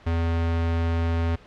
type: tone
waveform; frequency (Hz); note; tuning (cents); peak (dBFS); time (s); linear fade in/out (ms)
square; 83.4; E2; +21; -22; 0.06-1.36; 10
effects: pink hiss -50 dBFS RMS until 1.46 s + low-pass 3000 Hz 12 dB/octave